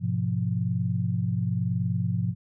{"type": "chord", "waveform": "sine", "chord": "F diminished", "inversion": "first", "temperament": "just", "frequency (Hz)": [104.77, 125.72, 174.61], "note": ["Ab2", "Cb3", "F3"], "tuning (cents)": [16, 31, 0], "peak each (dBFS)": -28, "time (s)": [0, 2.35], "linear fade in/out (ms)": 50, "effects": []}